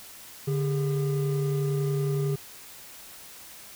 triangle tone pair together, 144.5 / 402.6 Hz, D3 / G4, -28 / +46 cents, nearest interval octave + tritone, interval 1774 cents, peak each -23 / -28 dBFS, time 0.47-2.36 s, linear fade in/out 10 ms, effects white hiss -46 dBFS RMS until 3.75 s

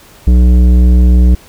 triangle tone with tanh clipping, 61.2 Hz, B1, 15 cents flat, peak -5 dBFS, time 0.27-1.35 s, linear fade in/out 5 ms, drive 16 dB, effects pink hiss -40 dBFS RMS until 1.48 s

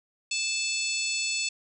harmonic tone, 876 Hz, A5, 8 cents flat, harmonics 3 / 4 / 5 / 6 / 7 / 8 / 9, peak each -30 / -37 / -33 / -39 / -41 / -37 / -34 dBFS, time 0.31-1.49 s, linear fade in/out 5 ms, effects none

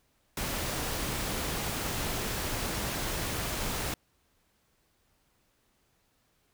pink noise, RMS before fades -33 dBFS, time 0.37-3.94 s, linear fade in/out 2 ms, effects pink hiss -71 dBFS RMS until 6.53 s

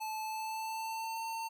square tone with pitch glide, 870 to 903.3 Hz, A5 to A5, -20 to +45 cents, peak -37 dBFS, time 0-1.49 s, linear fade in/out 20 ms, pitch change +65 cents, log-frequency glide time 0.22-1.21 s, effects none

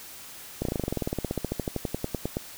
slowing click train, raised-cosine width 2 ms, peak -14 dBFS, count 28, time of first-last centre 0.62-2.369 s, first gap 32 ms, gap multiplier 1.05, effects white hiss -44 dBFS RMS until 2.57 s

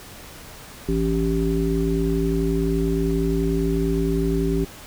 harmonic tone, 55.5 Hz, A1, 16 cents sharp, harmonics 1 / 3 / 5 / 7, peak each -24 / -24 / -25 / -24 dBFS, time 0.88-4.65 s, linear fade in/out 10 ms, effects pink hiss -41 dBFS RMS until 4.86 s

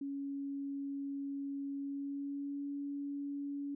sine tone with pitch glide, 278.7 to 283.2 Hz, C#4 to C#4, +9 to +37 cents, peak -37 dBFS, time 0.01-3.75 s, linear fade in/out 5 ms, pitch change +28 cents, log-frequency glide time 1.77-2.66 s, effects none

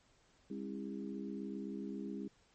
harmonic tone with a mistuned harmonic, 67.5 Hz, C#2, 45 cents flat, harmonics 3 / 4 / 5 / 6, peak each -43 / -45 / -47 / -49 dBFS, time 0.5-2.28 s, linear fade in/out 5 ms, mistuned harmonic 5, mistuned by -45 cents, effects pink hiss -70 dBFS RMS until 2.54 s + MP3 32 kbps

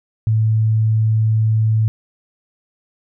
sine tone, 110 Hz, A2, in tune, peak -12 dBFS, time 0.27-1.88 s, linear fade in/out 0 ms, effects none

